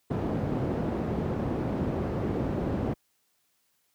white low-pass noise, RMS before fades -29 dBFS, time 0.1-2.94 s, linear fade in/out 10 ms, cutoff 350 Hz, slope 12 dB/octave, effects white hiss -72 dBFS RMS until 3.94 s + high-pass 60 Hz 12 dB/octave

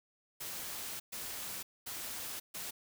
white noise bursts at uneven times, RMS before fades -42 dBFS, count 4, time 0.4-1 / 1.12-1.63 / 1.86-2.4 / 2.54-2.71 s, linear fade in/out 10 ms, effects none

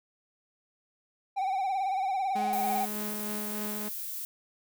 triangle tone with vibrato, 770 Hz, G5, 31 cents flat, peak -25 dBFS, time 1.36-2.86 s, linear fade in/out 20 ms, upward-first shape sine, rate 18 Hz, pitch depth 68 cents each way
sawtooth tone with tremolo, 210.5 Hz, G#3, 24 cents sharp, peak -30 dBFS, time 2.35-3.89 s, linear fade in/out 10 ms, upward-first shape sine, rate 3.3 Hz, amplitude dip 25%
violet noise, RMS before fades -37 dBFS, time 2.53-4.25 s, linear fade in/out 0 ms
effects none

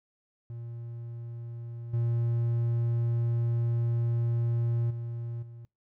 triangle tone with level steps, 117.5 Hz, A#2, 14 cents sharp, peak -35 / -23 / -31 / -41 dBFS, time 0.5-5.65 s, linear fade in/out 0 ms, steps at 1.93 / 4.9 / 5.42 s, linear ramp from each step 10 ms, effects noise-tail reverb RT60 0.2 s tail -25 dB re dry

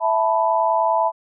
sine chord, E suspended fourth, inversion none, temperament just, 659.3 / 879 / 988.9 Hz, E5 / A5 / B5, 0 / -2 / +2 cents, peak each -20 dBFS, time 0-1.12 s, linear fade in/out 50 ms, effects none

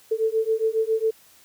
sine beating tone pair, 440 / 447.3 Hz, A4 / A4, 0 / +28 cents, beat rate 7.3 Hz, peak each -23 / -23 dBFS, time 0.11-1.11 s, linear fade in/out 10 ms, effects white hiss -54 dBFS RMS until 1.44 s

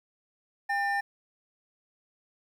triangle tone pair together, 802 / 1800.4 Hz, G5 / A6, +39 / +39 cents, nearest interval octave + major second, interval 1400 cents, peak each -27 dBFS, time 0.69-1.01 s, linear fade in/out 10 ms, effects 10-bit

